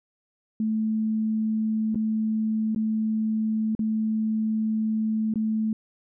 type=tone with dropouts; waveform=sine; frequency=218.6 Hz; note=A3; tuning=11 cents flat; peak=-22 dBFS; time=0.6-5.73 s; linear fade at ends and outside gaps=2 ms; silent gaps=1.946-1.956 / 2.748-2.76 / 3.751-3.792 / 5.339-5.357 s; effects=none